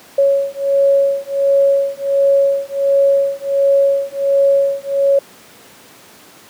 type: beating tone pair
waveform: sine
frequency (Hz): 554 / 555.4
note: C#5 / C#5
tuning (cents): -1 / +3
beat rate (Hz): 1.4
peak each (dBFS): -14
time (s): 0.18-5.19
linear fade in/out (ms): 5
effects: pink hiss -42 dBFS RMS until 6.49 s + high-pass 200 Hz 12 dB/octave